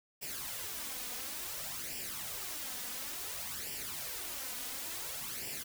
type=noise with flanger; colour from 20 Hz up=white; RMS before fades=-41 dBFS; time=0.21-5.64 s; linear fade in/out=20 ms; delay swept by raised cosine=0.38 to 4.08 ms; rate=0.57 Hz; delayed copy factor=+0.65; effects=none